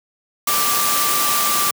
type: tone in noise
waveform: sine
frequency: 1174.7 Hz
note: D6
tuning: in tune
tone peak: -21 dBFS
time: 0.47-1.71 s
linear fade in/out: 5 ms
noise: white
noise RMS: -19 dBFS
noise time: 0.47-1.71 s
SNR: -5 dB
effects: high-pass 150 Hz 12 dB/octave